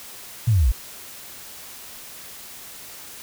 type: linear sweep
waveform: sine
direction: down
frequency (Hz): 123.2 to 47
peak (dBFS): -14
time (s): 0.47-0.72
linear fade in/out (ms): 10
effects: white hiss -40 dBFS RMS until 3.22 s